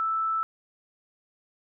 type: tone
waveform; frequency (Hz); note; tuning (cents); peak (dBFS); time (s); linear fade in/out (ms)
sine; 1318.5; E6; 0; -24; 0-0.43; 0
effects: none